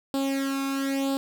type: tone with flanger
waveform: sawtooth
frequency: 272.8 Hz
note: C#4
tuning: 28 cents flat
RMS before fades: -27 dBFS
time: 0.14-1.17 s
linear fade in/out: 0 ms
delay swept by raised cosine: 0.24 to 0.81 ms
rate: 1 Hz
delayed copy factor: +0.8
effects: none